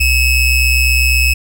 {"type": "ring-modulated tone", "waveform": "square", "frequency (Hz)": 1314, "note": "E6", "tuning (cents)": -6, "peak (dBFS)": -7, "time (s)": [0, 1.34], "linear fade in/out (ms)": 10, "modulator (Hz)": 1250, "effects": []}